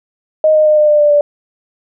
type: tone with pitch steps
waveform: sine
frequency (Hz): 622.3 / 615.9 / 609.5 / 603.2 / 597 / 590.8 / 584.7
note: D#5 / D#5 / D#5 / D5 / D5 / D5 / D5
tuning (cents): 0 / -18 / -36 / +46 / +28 / +10 / -8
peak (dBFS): -6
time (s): 0.44-1.21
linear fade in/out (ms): 2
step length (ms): 110
effects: none